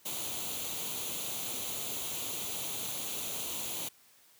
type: noise with comb filter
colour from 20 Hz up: white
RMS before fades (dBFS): -37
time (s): 0.05-3.89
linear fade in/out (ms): 10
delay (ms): 0.29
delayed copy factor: +0.65
effects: white hiss -62 dBFS RMS until 4.39 s + high-pass 80 Hz 12 dB/octave